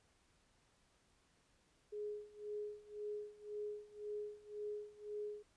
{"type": "tone with tremolo", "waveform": "sine", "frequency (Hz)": 418.2, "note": "G#4", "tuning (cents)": 12, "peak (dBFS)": -40, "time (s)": [1.92, 5.43], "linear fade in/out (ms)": 10, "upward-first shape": "sine", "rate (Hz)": 1.9, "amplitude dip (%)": 90, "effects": ["pink hiss -74 dBFS RMS until 5.56 s", "resampled to 22050 Hz"]}